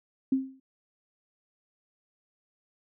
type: tone with exponential decay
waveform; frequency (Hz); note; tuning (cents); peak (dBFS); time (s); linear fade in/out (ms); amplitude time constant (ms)
sine; 265.2; C4; +23; -19; 0.32-0.6; 5; 60
effects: none